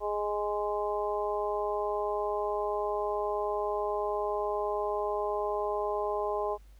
harmonic tone, 207.7 Hz, G#3, in tune, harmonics 2 / 3 / 4 / 5, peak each -32 / -34 / -35 / -36 dBFS, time 0-6.58 s, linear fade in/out 50 ms, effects added 50 Hz sine -51 dBFS peak until 6.79 s + pink hiss -67 dBFS RMS until 6.79 s

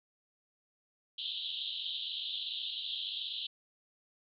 pink band-pass noise, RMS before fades -39 dBFS, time 1.18-3.47 s, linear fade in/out 5 ms, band 3000 to 4000 Hz, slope 96 dB/octave, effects none

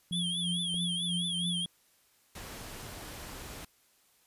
sine tone with tremolo, 174.61 Hz, F3, in tune, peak -31 dBFS, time 0.11-1.66 s, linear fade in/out 0 ms, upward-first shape triangle, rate 3.1 Hz, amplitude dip 65%
square tone with vibrato, 3302 Hz, G#7, 11 cents flat, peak -32 dBFS, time 0.12-1.66 s, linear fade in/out 10 ms, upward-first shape triangle, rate 4.6 Hz, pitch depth 120 cents each way
click, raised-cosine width 2 ms, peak -34 dBFS, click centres 0.743 s
pink noise, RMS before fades -44 dBFS, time 2.35-3.65 s, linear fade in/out 5 ms
effects white hiss -67 dBFS RMS until 4.26 s + resampled to 32000 Hz

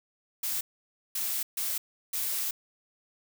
blue noise bursts at uneven times, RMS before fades -31 dBFS, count 4, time 0.43-0.61 / 1.15-1.43 / 1.57-1.78 / 2.13-2.51 s, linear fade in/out 5 ms, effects none

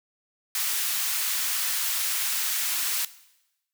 white high-pass noise, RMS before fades -27 dBFS, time 0.55-3.05 s, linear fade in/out 2 ms, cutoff 1300 Hz, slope 12 dB/octave, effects noise-tail reverb RT60 0.9 s tail -17 dB re dry

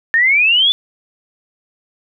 sine exponential sweep, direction up, 1783 to 3520 Hz, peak -9 dBFS, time 0.14-0.72 s, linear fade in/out 0 ms, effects none

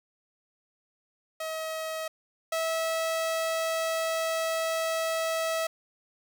sawtooth tone pair in turn, 638 / 649.9 Hz, D#5 / E5, +43 / -25 cents, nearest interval unison, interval 32 cents, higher second, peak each -28 / -23 dBFS, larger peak second, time 1.4-2.08 / 2.52-5.67 s, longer second, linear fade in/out 5 ms, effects none

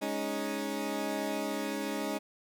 20% pulse chord, Ab suspended fourth, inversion none, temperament equal, 207.7 / 277.2 / 311.1 Hz, Ab3 / Db4 / Eb4, 0 / 0 / 0 cents, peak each -32 / -31 / -32 dBFS, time 0.01-2.19 s, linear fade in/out 20 ms, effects none

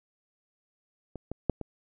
clicks, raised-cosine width 2 ms, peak -25 / -21 / -10 / -22 dBFS, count 4, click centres 1.157 / 1.316 / 1.497 / 1.613 s, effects none

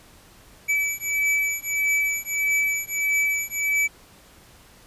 square beating tone pair, 2300 / 2301.6 Hz, D7 / D7, -37 / -36 cents, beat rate 1.6 Hz, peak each -25 dBFS, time 0.68-3.88 s, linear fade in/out 20 ms, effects pink hiss -51 dBFS RMS until 4.86 s + resampled to 32000 Hz

